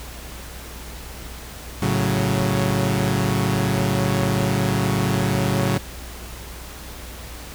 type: chord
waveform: sawtooth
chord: F# minor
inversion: first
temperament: equal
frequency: 110 / 138.59 / 185 Hz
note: A2 / C#3 / F#3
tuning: 0 / 0 / 0 cents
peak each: -19 dBFS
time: 1.82-5.78 s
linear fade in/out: 5 ms
effects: added 60 Hz sine -37 dBFS peak until 7.54 s + pink hiss -38 dBFS RMS until 7.54 s